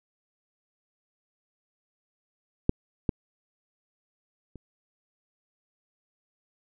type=clicks; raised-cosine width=3 ms; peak=-7 / -11 / -30 dBFS; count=3; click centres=2.694 / 3.092 / 4.557 s; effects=none